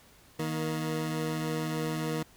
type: tone pair together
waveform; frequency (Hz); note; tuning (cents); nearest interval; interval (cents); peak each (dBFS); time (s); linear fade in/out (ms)
20% pulse; 157.2 / 237.5; D#3 / A#3; +18 / +33; perfect fifth; 715; -26 / -32; 0.39-2.23; 5
effects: pink hiss -58 dBFS RMS until 2.36 s